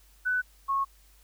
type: tone pair in turn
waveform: sine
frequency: 1496 / 1094.8 Hz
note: F#6 / C#6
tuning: +19 / -22 cents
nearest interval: perfect fourth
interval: 541 cents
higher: first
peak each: -24 dBFS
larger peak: neither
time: 0.25-0.42 / 0.68-0.85 s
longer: neither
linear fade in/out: 20 ms
effects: added 50 Hz sine -57 dBFS peak until 1.23 s + white hiss -62 dBFS RMS until 1.23 s

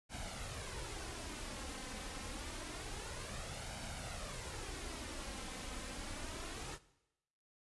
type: noise with flanger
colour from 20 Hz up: pink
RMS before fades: -45 dBFS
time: 0.09-6.79 s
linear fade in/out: 50 ms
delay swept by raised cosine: 1.3 to 3.9 ms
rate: 0.27 Hz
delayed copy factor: +0.5
effects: noise-tail reverb RT60 0.9 s tail -18 dB re dry + resampled to 24000 Hz

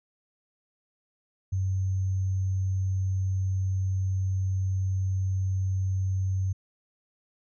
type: tone with sample-and-hold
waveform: sine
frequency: 94.9 Hz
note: F#2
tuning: 44 cents sharp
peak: -24 dBFS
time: 1.52-6.53 s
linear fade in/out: 10 ms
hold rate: 6300 Hz
effects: resampled to 22050 Hz

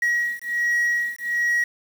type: beating tone pair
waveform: sine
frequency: 1906 / 1907.3 Hz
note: A#6 / A#6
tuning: +38 / +39 cents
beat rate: 1.3 Hz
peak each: -21 dBFS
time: 0.02-1.64 s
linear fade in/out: 5 ms
effects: tanh soft clip ceiling -17 dBFS + 7-bit

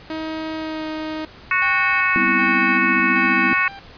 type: tone with pitch glide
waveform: sawtooth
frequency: 316.6 to 312.2 Hz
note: D#4 to D#4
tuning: +30 to +6 cents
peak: -21 dBFS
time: 0.1-1.25 s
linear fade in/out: 2 ms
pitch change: -24 cents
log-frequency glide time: 0.57-0.87 s
type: harmonic tone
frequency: 368.4 Hz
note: F#4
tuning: 7 cents flat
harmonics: 3 / 4 / 5 / 6 / 7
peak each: -22 / -22 / -22 / -22 / -22 dBFS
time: 1.51-3.68 s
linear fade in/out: 2 ms
type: tone with tremolo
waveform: sawtooth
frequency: 790 Hz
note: G5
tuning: 13 cents sharp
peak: -25 dBFS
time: 1.62-3.79 s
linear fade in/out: 0 ms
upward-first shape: square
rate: 1.3 Hz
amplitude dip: 55%
type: chord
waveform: sine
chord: C major seventh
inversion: second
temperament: equal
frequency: 196 / 246.9 / 261.6 / 329.6 Hz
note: G3 / B3 / C4 / E4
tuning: 0 / 0 / 0 / 0 cents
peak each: -26 / -25 / -28 / -24 dBFS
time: 2.16-3.53 s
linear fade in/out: 0 ms
effects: pink hiss -43 dBFS RMS until 3.97 s + resampled to 11025 Hz

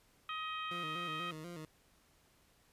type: harmonic tone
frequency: 630 Hz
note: D#5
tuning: 21 cents sharp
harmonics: 2 / 3 / 4 / 5 / 6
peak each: -40 / -49 / -46 / -47 / -54 dBFS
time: 0.29-1.31 s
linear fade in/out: 2 ms
type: tone with vibrato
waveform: 20% pulse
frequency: 164.81 Hz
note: E3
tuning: in tune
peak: -40 dBFS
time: 0.71-1.65 s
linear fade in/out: 2 ms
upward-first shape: square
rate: 4.1 Hz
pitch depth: 94 cents each way
effects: pink hiss -69 dBFS RMS until 2.72 s + resampled to 32000 Hz

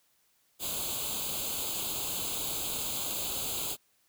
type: noise with comb filter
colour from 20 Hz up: white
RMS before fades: -34 dBFS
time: 0.59-3.77 s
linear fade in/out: 50 ms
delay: 0.27 ms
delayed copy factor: +0.9
effects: white hiss -70 dBFS RMS until 4.08 s

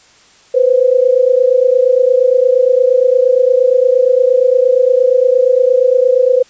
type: tone pair together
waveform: sine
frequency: 494.4 / 523 Hz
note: B4 / C5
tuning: +2 / -1 cents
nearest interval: minor second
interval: 97 cents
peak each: -10 dBFS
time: 0.54-6.43 s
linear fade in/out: 10 ms
effects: white hiss -46 dBFS RMS until 6.49 s + resampled to 16000 Hz

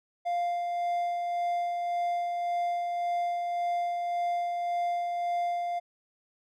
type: tone with tremolo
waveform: triangle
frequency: 698.5 Hz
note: F5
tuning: in tune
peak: -24 dBFS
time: 0.25-5.8 s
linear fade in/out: 20 ms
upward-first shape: sine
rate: 1.8 Hz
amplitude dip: 30%
effects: none

